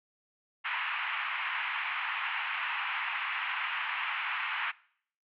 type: band-pass noise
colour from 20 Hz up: white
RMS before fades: -34 dBFS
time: 0.64-4.72 s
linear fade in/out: 20 ms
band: 870 to 2800 Hz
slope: 48 dB/octave
effects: noise-tail reverb RT60 0.6 s tail -22 dB re dry